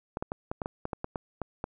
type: clicks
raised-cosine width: 1 ms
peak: -18 dBFS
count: 12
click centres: 0.171 / 0.225 / 0.319 / 0.515 / 0.618 / 0.659 / 0.854 / 0.932 / 1.044 / 1.158 / 1.417 / 1.641 s
effects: none